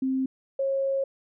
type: tone pair in turn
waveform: sine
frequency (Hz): 263.3 / 543.3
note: C4 / C#5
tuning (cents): +11 / -35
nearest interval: octave + minor second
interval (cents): 1254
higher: second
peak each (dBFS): -23 / -23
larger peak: neither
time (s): 0.02-0.26 / 0.59-1.04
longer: second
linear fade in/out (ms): 5
effects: none